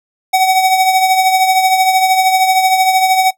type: tone with tremolo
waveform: square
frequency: 754 Hz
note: F#5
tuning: 32 cents sharp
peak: -7 dBFS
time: 0.33-3.31 s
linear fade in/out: 10 ms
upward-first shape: triangle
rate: 13 Hz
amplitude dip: 60%
effects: noise-tail reverb RT60 0.1 s tail -17 dB re dry